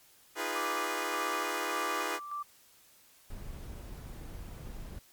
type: chord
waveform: 10% pulse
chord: F half-diminished seventh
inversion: third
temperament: equal with one note detuned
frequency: 311.1 / 349.2 / 410.1 / 493.9 Hz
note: Eb4 / F4 / Ab4 / Cb5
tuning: 0 / 0 / -22 / 0 cents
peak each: -31 / -30 / -29 / -29 dBFS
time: 0.35-2.2 s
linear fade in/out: 50 ms
type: tone with tremolo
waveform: sine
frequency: 1172 Hz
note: D6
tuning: 4 cents flat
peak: -34 dBFS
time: 0.55-2.43 s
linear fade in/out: 10 ms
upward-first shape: square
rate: 1.7 Hz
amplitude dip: 50%
type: noise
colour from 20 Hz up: brown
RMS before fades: -43 dBFS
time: 3.3-4.99 s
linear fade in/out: 5 ms
effects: white hiss -61 dBFS RMS until 5.12 s + MP3 96 kbps